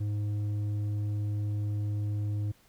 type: tone with low-pass filter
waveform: square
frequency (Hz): 103.83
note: G#2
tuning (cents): 0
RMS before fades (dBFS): -31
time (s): 0-2.52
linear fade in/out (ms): 10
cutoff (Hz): 230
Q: 0.85
effects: pink hiss -63 dBFS RMS until 2.68 s